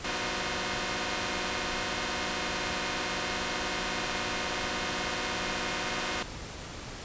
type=tone cluster; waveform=5% pulse; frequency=187.1 / 243.3 / 306.4 / 356.7 / 517 Hz; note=F#3 / B3 / D#4 / F4 / C5; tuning=+20 / -26 / -27 / +37 / -21 cents; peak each=-26 dBFS; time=0.04-6.23 s; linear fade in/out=5 ms; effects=pink hiss -41 dBFS RMS until 7.04 s + resampled to 16000 Hz